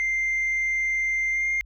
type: tone with pitch glide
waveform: sine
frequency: 2093 to 2114 Hz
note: C7 to C7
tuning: 0 to +17 cents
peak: -20 dBFS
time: 0-1.61 s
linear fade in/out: 0 ms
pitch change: +17 cents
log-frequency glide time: 1.31-1.48 s
effects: tanh soft clip ceiling -20 dBFS + added 50 Hz sine -45 dBFS peak until 1.65 s